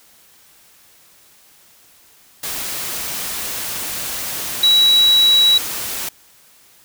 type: tone in noise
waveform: sine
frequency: 3900 Hz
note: B7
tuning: 23 cents flat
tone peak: -9 dBFS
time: 4.63-5.58 s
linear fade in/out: 5 ms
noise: white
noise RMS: -25 dBFS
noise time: 2.43-6.09 s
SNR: +13 dB
effects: white hiss -50 dBFS RMS until 6.84 s